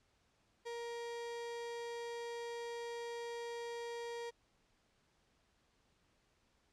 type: tone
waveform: 35% pulse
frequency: 470 Hz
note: A#4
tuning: 14 cents sharp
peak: -40 dBFS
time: 0.65-4.31 s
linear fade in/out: 20 ms
effects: pink hiss -75 dBFS RMS until 6.72 s + low-pass 7000 Hz 12 dB/octave